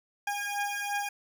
20% pulse beating tone pair, 813 / 815.9 Hz, G#5 / G#5, -37 / -31 cents, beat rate 2.9 Hz, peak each -29 / -28 dBFS, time 0.27-1.09 s, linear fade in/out 5 ms, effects none

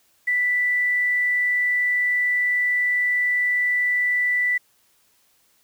sine tone with quantisation, 1975.5 Hz, B6, in tune, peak -18 dBFS, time 0.27-4.58 s, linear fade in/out 10 ms, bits 8, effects white hiss -62 dBFS RMS until 5.63 s

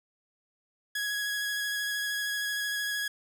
sawtooth tone with vibrato, 1667 Hz, G#6, 6 cents sharp, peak -26 dBFS, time 0.95-3.08 s, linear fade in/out 5 ms, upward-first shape square, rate 13 Hz, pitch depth 10 cents each way, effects none

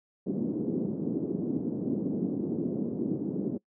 pink band-pass noise, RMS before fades -31 dBFS, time 0.26-3.58 s, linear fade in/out 10 ms, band 190 to 360 Hz, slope 24 dB/octave, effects noise-tail reverb RT60 0.1 s tail -23 dB re dry

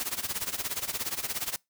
white noise with tremolo, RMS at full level -30 dBFS, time 0-1.56 s, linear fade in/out 0 ms, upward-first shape sine, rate 17 Hz, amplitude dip 85%, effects noise-tail reverb RT60 0.2 s tail -25 dB re dry

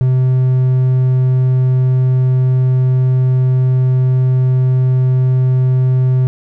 triangle tone with hard clipping, 128.7 Hz, C3, 28 cents flat, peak -10 dBFS, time 0.01-6.27 s, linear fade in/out 0 ms, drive 6 dB, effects none

